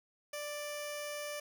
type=tone with notch filter; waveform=15% pulse; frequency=589 Hz; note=D5; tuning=5 cents sharp; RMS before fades=-41 dBFS; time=0.33-1.4 s; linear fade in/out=5 ms; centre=1400 Hz; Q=1.1; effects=10-bit